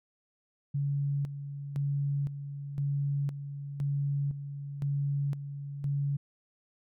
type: tone with tremolo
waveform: sine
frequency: 141.4 Hz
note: C#3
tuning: 35 cents sharp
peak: -27 dBFS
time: 0.74-6.17 s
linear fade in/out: 10 ms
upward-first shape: square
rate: 0.98 Hz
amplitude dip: 65%
effects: none